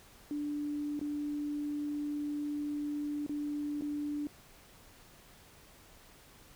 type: tone with dropouts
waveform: sine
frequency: 293.7 Hz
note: D4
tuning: in tune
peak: -33 dBFS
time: 0.31-4.27 s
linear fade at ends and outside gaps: 1 ms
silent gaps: 0.993-1.013 / 3.264-3.294 / 3.811-3.821 s
effects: pink hiss -58 dBFS RMS until 6.55 s